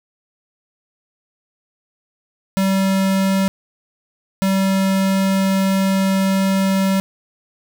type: tone bursts at uneven times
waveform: square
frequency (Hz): 192.8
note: G3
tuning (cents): -28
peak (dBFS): -15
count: 2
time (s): 2.57-3.48 / 4.42-7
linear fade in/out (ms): 0
effects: none